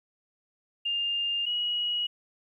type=tone pair in turn; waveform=sine; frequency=2808 / 2905 Hz; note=F7 / F#7; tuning=+9 / -32 cents; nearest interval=minor second; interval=59 cents; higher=second; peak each=-26 dBFS; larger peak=neither; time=0.85-1.46 / 1.46-2.07 s; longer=neither; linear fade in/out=10 ms; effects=11-bit